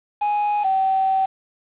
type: tone pair in turn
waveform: triangle / sine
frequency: 830.6 / 767.4 Hz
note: G#5 / G5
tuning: 0 / -37 cents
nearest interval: minor second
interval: 137 cents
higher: first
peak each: -16 dBFS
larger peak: neither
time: 0.21-0.64 / 0.64-1.26 s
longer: second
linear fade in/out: 10 ms
effects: resampled to 8000 Hz + 7-bit